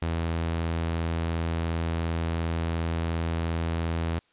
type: tone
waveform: sawtooth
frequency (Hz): 82.8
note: E2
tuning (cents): +8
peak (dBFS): -22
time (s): 0.02-4.19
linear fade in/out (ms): 0
effects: white hiss -66 dBFS RMS until 4.32 s + resampled to 8000 Hz